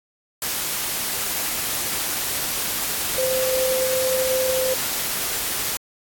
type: tone in noise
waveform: sine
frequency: 517 Hz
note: C5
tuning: 21 cents flat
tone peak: -20 dBFS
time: 3.18-4.74 s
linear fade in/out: 2 ms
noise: white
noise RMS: -25 dBFS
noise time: 0.42-5.77 s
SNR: +2 dB
effects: AAC 64 kbps